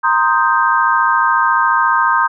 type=chord; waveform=sine; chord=C minor seventh; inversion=third; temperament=equal; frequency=932.3 / 1046.5 / 1244.5 / 1568 Hz; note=Bb5 / C6 / Eb6 / G6; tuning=0 / 0 / 0 / 0 cents; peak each=-16 dBFS; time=0.03-2.28 s; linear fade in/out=20 ms; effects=none